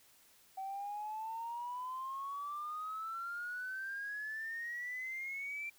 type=exponential sweep; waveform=sine; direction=up; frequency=762 to 2361 Hz; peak=-38 dBFS; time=0.57-5.7 s; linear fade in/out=10 ms; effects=tanh soft clip ceiling -34 dBFS + white hiss -65 dBFS RMS until 5.78 s